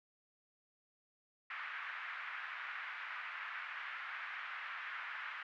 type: band-pass noise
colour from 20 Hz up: pink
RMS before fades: -45 dBFS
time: 1.5-5.43 s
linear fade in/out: 5 ms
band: 1300 to 2200 Hz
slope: 24 dB/octave
effects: none